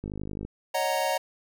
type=click train; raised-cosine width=3 ms; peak=-22 dBFS; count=22; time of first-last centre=0.04-0.45 s; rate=51.2 Hz
type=chord; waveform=square; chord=D# minor seventh; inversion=third; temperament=equal; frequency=554.4 / 622.3 / 740 / 932.3 Hz; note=C#5 / D#5 / F#5 / A#5; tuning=0 / 0 / 0 / 0 cents; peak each=-31 dBFS; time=0.74-1.18 s; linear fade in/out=10 ms
effects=none